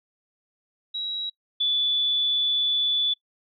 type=tone pair in turn; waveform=sine; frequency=3870 / 3464 Hz; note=B7 / A7; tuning=-36 / -28 cents; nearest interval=major second; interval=192 cents; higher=first; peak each=-27 / -20 dBFS; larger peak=second; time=0.94-1.3 / 1.6-3.14 s; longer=second; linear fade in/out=10 ms; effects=noise-tail reverb RT60 0.1 s tail -22 dB re dry